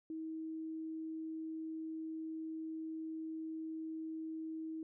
sine tone, 319.3 Hz, D#4, 45 cents sharp, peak -40 dBFS, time 0.1-4.83 s, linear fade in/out 2 ms, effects none

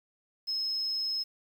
sine tone, 5170 Hz, E8, 34 cents flat, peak -28 dBFS, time 0.47-1.24 s, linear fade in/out 20 ms, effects tanh soft clip ceiling -25 dBFS + 9-bit

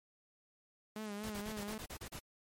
sawtooth tone with vibrato, 210 Hz, G#3, 19 cents sharp, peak -37 dBFS, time 0.96-1.78 s, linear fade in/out 2 ms, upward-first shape sine, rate 4.1 Hz, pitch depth 63 cents each way
pink noise bursts, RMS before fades -46 dBFS, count 9, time 1.23-2.195 s, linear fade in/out 10 ms, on 77 ms, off 34 ms
effects MP3 64 kbps

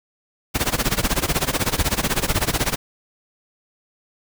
pink noise with tremolo, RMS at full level -18 dBFS, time 0.54-2.76 s, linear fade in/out 20 ms, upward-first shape sine, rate 16 Hz, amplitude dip 90%, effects none

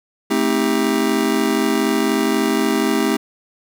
square chord, A half-diminished seventh, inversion none, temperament just, 220 / 264 / 316.8 / 396 Hz, A3 / C4 / Eb4 / G4, 0 / +16 / +31 / +18 cents, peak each -22 dBFS, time 0.3-3.17 s, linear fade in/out 10 ms, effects none

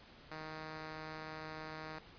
5% pulse tone, 156.6 Hz, D#3, 11 cents sharp, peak -33 dBFS, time 0.31-1.99 s, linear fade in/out 5 ms, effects pink hiss -58 dBFS RMS until 2.18 s + resampled to 11025 Hz

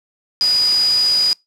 sine tone in noise, 4922 Hz, D#8, 20 cents flat, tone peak -12 dBFS, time 0.41-1.33 s, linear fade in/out 0 ms, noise white, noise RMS -27 dBFS, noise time 0.41-1.33 s, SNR +12 dB, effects noise-tail reverb RT60 0.2 s tail -25 dB re dry + low-pass 9000 Hz 12 dB/octave

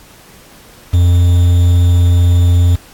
triangle tone with quantisation, 87.8 Hz, F2, 10 cents sharp, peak -4 dBFS, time 0.93-2.76 s, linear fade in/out 10 ms, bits 5, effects pink hiss -41 dBFS RMS until 2.93 s + AAC 64 kbps

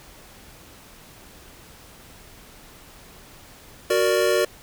square chord, Gb augmented, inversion none, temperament equal, 370 / 466.2 / 587.3 Hz, Gb4 / Bb4 / D5, 0 / 0 / 0 cents, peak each -23 dBFS, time 3.9-4.45 s, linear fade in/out 5 ms, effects pink hiss -47 dBFS RMS until 4.62 s

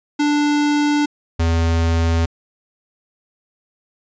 square tone pair in turn, 294 / 82.88 Hz, D4 / E2, +2 / +10 cents, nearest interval octave + minor seventh, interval 2192 cents, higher first, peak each -15 dBFS, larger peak neither, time 0.19-1.06 / 1.39-2.26 s, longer neither, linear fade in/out 10 ms, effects resampled to 16000 Hz

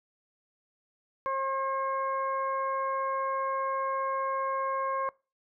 harmonic tone, 537 Hz, C5, 45 cents sharp, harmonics 1 / 2 / 3 / 4, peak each -33 / -29 / -43 / -47 dBFS, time 1.26-5.09 s, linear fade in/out 0 ms, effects noise-tail reverb RT60 0.3 s tail -23 dB re dry

